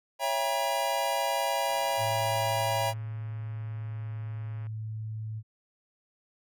square chord, C# diminished seventh, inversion none, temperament just, 554.4 / 665.2 / 798.3 / 957.9 Hz, C#5 / E5 / G5 / Bb5, 0 / +16 / +31 / +47 cents, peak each -34 / -33 / -33 / -32 dBFS, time 0.19-2.94 s, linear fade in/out 50 ms
click train, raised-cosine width 0.5 ms, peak -39 dBFS, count 412, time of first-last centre 1.69-4.668 s, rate 138 Hz
sine tone with pitch glide, 110 to 109.24 Hz, A2 to A2, 0 to -12 cents, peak -33 dBFS, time 1.97-5.43 s, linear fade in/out 50 ms, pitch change -12 cents, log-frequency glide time 2.9-4 s
effects none

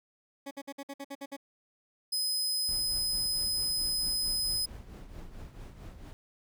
20% pulse tone bursts, 278.5 Hz, C#4, 8 cents sharp, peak -33 dBFS, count 9, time 0.46-1.367 s, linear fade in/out 10 ms, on 51 ms, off 56 ms
sawtooth tone, 5040 Hz, D#8, 21 cents sharp, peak -26 dBFS, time 2.12-4.66 s, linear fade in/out 10 ms
brown noise with tremolo, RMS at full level -42 dBFS, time 2.69-6.13 s, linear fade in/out 0 ms, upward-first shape triangle, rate 4.5 Hz, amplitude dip 65%
effects none

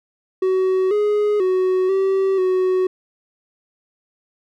triangle tone with pitch steps, 375.4 / 417.2 / 371.7 / 385.4 / 371.2 Hz, F#4 / G#4 / F#4 / G4 / F#4, +25 / +8 / +8 / -29 / +6 cents, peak -13 dBFS, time 0.42-2.87 s, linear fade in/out 5 ms, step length 490 ms, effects none

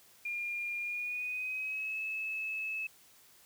sine tone with pitch glide, 2410 to 2598 Hz, D7 to E7, +44 to -26 cents, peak -34 dBFS, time 0.25-2.87 s, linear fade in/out 5 ms, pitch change +130 cents, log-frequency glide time 0.8-2 s, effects white hiss -61 dBFS RMS until 3.45 s

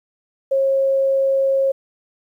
sine tone, 541 Hz, C#5, 42 cents flat, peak -14 dBFS, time 0.51-1.72 s, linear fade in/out 10 ms, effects 9-bit

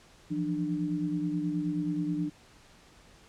sine tone cluster, 167.2 / 176.6 / 298 Hz, E3 / F3 / D4, +25 / +20 / +25 cents, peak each -34 / -35 / -30 dBFS, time 0.3-2.3 s, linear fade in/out 20 ms, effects pink hiss -57 dBFS RMS until 3.28 s + low-pass 8000 Hz 12 dB/octave

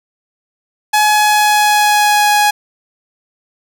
sawtooth tone with pitch glide, 846 to 832.4 Hz, G#5 to G#5, +32 to +4 cents, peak -5 dBFS, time 0.93-2.51 s, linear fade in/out 10 ms, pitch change -28 cents, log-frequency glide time 1.04-2.29 s, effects none

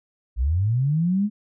sine linear sweep, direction up, 53.6 to 214.4 Hz, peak -18 dBFS, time 0.36-1.3 s, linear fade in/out 50 ms, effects none

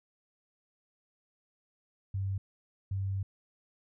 sine tone bursts at uneven times, 97.1 Hz, G2, 16 cents flat, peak -30 dBFS, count 2, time 2.14-2.38 / 2.91-3.23 s, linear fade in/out 5 ms, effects none

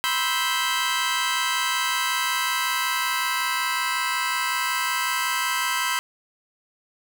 20% pulse chord, C major seventh, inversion third, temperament just, 981.1 / 1046.5 / 1308.1 / 1569.8 Hz, B5 / C6 / E6 / G6, -12 / 0 / -14 / +2 cents, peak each -23 dBFS, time 0.04-5.99 s, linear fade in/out 0 ms, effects 7-bit

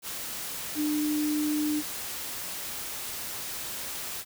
sine tone in noise, 300 Hz, D4, 37 cents sharp, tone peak -25 dBFS, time 0.75-1.83 s, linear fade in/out 50 ms, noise white, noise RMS -36 dBFS, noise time 0.02-4.25 s, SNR +8 dB, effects none

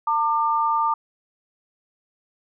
sine tone pair together, 904.8 / 1195 Hz, A5 / D6, +48 / +30 cents, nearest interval perfect fourth, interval 482 cents, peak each -21 dBFS, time 0.07-0.94 s, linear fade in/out 5 ms, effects none

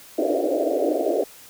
white band-pass noise, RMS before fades -22 dBFS, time 0.18-1.24 s, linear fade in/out 5 ms, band 280 to 690 Hz, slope 96 dB/octave, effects white hiss -46 dBFS RMS until 1.49 s

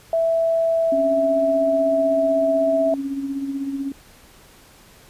sine tone with pitch glide, 659.3 to 655.1 Hz, E5 to E5, 0 to -11 cents, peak -16 dBFS, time 0.13-2.94 s, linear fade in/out 2 ms, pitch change -11 cents, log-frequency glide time 0.59-2.17 s
sine tone with tremolo, 275.5 Hz, C#4, 11 cents flat, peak -21 dBFS, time 0.92-3.92 s, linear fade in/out 2 ms, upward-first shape sine, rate 16 Hz, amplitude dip 50%
effects pink hiss -49 dBFS RMS until 5.09 s + resampled to 32000 Hz

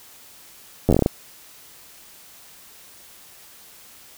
slowing click train, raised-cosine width 2 ms, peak -3 dBFS, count 9, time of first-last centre 0.89-1.061 s, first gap 10 ms, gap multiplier 1.21, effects white hiss -47 dBFS RMS until 4.17 s

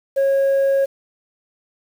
sine tone, 547 Hz, C#5, 23 cents flat, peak -11 dBFS, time 0.16-0.86 s, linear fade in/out 20 ms, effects tanh soft clip ceiling -13 dBFS + 7-bit

